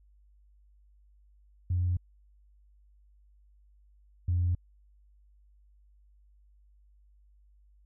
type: tone pair in turn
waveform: sine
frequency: 89.1 / 87.97 Hz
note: F2 / F2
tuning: +35 / +13 cents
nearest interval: unison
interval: 22 cents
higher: first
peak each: -24 / -23 dBFS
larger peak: second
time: 1.7-1.97 / 4.28-4.55 s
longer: neither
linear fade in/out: 5 ms
effects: tanh soft clip ceiling -20 dBFS + added 50 Hz sine -58 dBFS peak until 7.85 s